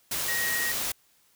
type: tone in noise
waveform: sine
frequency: 1887 Hz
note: A#6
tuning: 21 cents sharp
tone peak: -28 dBFS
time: 0.28-0.72 s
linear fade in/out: 5 ms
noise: white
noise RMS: -30 dBFS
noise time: 0.11-0.92 s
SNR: -1 dB
effects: white hiss -64 dBFS RMS until 1.35 s